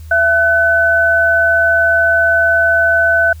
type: tone pair together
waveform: sine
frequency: 671.3 / 1507 Hz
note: E5 / F#6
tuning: +31 / +31 cents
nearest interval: octave + major second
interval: 1400 cents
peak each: -14 / -10 dBFS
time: 0.11-3.33 s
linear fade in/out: 5 ms
effects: added 79 Hz sine -29 dBFS peak until 3.4 s + white hiss -48 dBFS RMS until 3.4 s